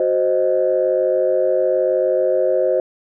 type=chord; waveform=sine; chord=C diminished; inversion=second; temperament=equal; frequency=370 / 523.3 / 622.3 Hz; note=Gb4 / C5 / Eb5; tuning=0 / 0 / 0 cents; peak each=-20 / -16 / -19 dBFS; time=0-2.8 s; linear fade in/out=2 ms; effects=tanh soft clip ceiling -6 dBFS

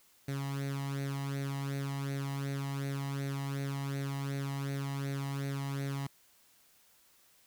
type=tone with flanger; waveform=sawtooth; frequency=138.59 Hz; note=C#3; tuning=in tune; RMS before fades=-36 dBFS; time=0.28-6.07 s; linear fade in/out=5 ms; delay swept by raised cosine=0.48 to 1.03 ms; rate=2.7 Hz; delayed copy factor=+0.7; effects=white hiss -65 dBFS RMS until 7.46 s

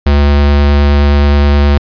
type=tone with vibrato; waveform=square; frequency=71.8 Hz; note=D2; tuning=39 cents flat; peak=-6 dBFS; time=0.06-1.78 s; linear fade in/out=5 ms; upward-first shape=sine; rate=9.5 Hz; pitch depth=8 cents each way; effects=resampled to 11025 Hz

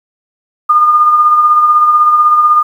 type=tone with tremolo; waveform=sine; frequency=1216 Hz; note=D#6; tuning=40 cents flat; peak=-3 dBFS; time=0.69-2.63 s; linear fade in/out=10 ms; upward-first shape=sine; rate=16 Hz; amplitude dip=40%; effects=7-bit

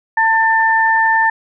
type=tone pair together; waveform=sine; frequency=896 / 1784.8 Hz; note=A5 / A6; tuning=+31 / +24 cents; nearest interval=octave; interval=1193 cents; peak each=-13 dBFS; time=0.17-1.3 s; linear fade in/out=5 ms; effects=none

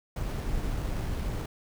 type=noise with sample-and-hold; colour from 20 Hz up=brown; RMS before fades=-31 dBFS; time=0.16-1.46 s; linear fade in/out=5 ms; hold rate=7350 Hz; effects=none

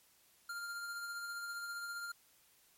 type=tone with tremolo; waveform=square; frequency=1396.9 Hz; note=F6; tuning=in tune; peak=-40 dBFS; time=0.49-2.12 s; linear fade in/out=5 ms; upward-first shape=triangle; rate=15 Hz; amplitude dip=35%; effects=white hiss -68 dBFS RMS until 2.77 s + MP3 64 kbps

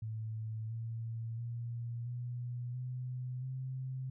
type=tone with pitch steps; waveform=sine; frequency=110.3 / 114.06 / 117.94 / 121.96 / 126.12 / 130.41 Hz; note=A2 / A#2 / A#2 / B2 / B2 / C3; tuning=+5 / -37 / +21 / -21 / +37 / -5 cents; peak=-37 dBFS; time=0.02-4.1 s; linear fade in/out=5 ms; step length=680 ms; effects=none

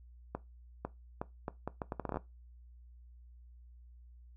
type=accelerating click train; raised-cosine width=1 ms; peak=-22 dBFS; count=14; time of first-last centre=0.35-2.171 s; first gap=500 ms; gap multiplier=0.73; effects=noise-tail reverb RT60 0.2 s tail -18 dB re dry + added 60 Hz sine -53 dBFS peak until 4.36 s

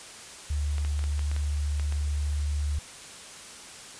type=tone; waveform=sine; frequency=73.42 Hz; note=D2; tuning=in tune; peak=-25 dBFS; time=0.5-2.79 s; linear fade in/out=5 ms
type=clicks; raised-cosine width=0.3 ms; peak=-24 dBFS; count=9; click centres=0.782 / 0.849 / 0.992 / 1.04 / 1.193 / 1.315 / 1.364 / 1.797 / 1.924 s
effects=white hiss -44 dBFS RMS until 3.99 s + resampled to 22050 Hz

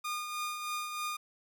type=tone with tremolo; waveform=sawtooth; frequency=1218 Hz; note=D#6; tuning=37 cents flat; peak=-29 dBFS; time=0.04-1.17 s; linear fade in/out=10 ms; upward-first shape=triangle; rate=3.2 Hz; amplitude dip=50%; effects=none

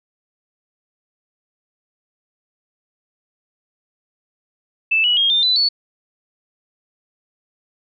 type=tone with pitch steps; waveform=sine; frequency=2637 / 2926 / 3247 / 3602 / 3997 / 4435 Hz; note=E7 / F#7 / G#7 / A7 / B7 / C#8; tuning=0 / -20 / -40 / +40 / +20 / 0 cents; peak=-13 dBFS; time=4.91-5.69 s; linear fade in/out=10 ms; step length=130 ms; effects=none

